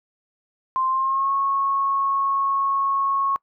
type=tone with pitch glide; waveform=sine; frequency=1046.5 to 1097.9 Hz; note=C6 to C#6; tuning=0 to -17 cents; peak=-19 dBFS; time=0.76-3.36 s; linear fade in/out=0 ms; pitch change=+83 cents; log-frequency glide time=0.88-1.32 s; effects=noise-tail reverb RT60 0.1 s tail -24 dB re dry